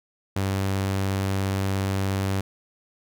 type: tone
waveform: sawtooth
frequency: 97 Hz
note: G2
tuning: 18 cents flat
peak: -19 dBFS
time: 0.36-2.41 s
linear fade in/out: 5 ms
effects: none